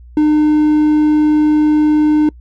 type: tone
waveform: triangle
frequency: 303.1 Hz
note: D#4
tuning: 45 cents flat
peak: -6 dBFS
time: 0.17-2.29 s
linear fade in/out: 2 ms
effects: noise-tail reverb RT60 0.1 s tail -26 dB re dry + added 60 Hz sine -35 dBFS peak until 2.4 s